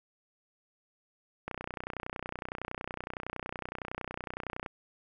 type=click train; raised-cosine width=0.5 ms; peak=-21 dBFS; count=99; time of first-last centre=1.48-4.662 s; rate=30.8 Hz; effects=none